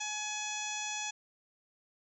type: harmonic tone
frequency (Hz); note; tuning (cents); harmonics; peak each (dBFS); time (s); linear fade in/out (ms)
845; G#5; +30; 1 / 2 / 3 / 4 / 5 / 6 / 7 / 8 / 9; -42 / -46 / -41 / -43 / -51 / -51 / -41 / -43 / -53; 0-1.11; 10
effects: none